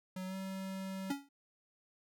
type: tone with pitch glide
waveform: square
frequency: 185.9 to 191.24 Hz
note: F#3 to G3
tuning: +8 to -43 cents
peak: -40 dBFS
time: 0.16-1.12 s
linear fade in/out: 5 ms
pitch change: +49 cents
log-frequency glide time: 0.26-0.35 s
type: tone with exponential decay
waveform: square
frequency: 280 Hz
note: C#4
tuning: 18 cents sharp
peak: -31 dBFS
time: 1.1-1.29 s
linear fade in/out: 5 ms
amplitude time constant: 41 ms
effects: none